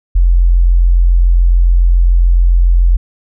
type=tone; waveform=sine; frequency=43.55 Hz; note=F1; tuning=4 cents flat; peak=-5 dBFS; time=0.15-2.97 s; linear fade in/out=10 ms; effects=none